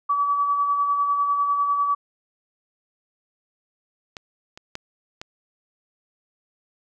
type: tone with tremolo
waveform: sine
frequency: 1145 Hz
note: D6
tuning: 44 cents flat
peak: -17 dBFS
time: 0.09-1.95 s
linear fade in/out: 10 ms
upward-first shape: sine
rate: 10 Hz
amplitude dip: 40%
type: clicks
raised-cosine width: 0.2 ms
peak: -18 / -23 / -14 / -17 dBFS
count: 4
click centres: 4.168 / 4.575 / 4.754 / 5.215 s
effects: none